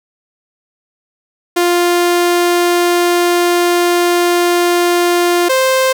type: tone pair in turn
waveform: sawtooth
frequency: 350 / 523.4 Hz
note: F4 / C5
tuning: +4 / 0 cents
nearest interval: perfect fifth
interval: 696 cents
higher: second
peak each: -6 dBFS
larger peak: neither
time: 1.56-5.49 / 5.49-5.93 s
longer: first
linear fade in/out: 10 ms
effects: none